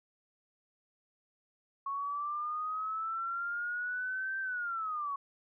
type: linear two-way sweep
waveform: sine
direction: up then down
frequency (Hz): 1100 to 1568 to 1100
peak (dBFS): -33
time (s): 1.86-5.16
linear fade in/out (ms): 5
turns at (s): 4.4
effects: none